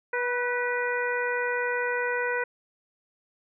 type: harmonic tone with a mistuned harmonic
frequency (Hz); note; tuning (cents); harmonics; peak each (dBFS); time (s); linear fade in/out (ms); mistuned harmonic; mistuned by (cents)
487.3; B4; -23; 1 / 2 / 3 / 4 / 5; -29 / -33 / -30 / -32 / -38; 0.13-2.44; 5; 3; +33
effects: none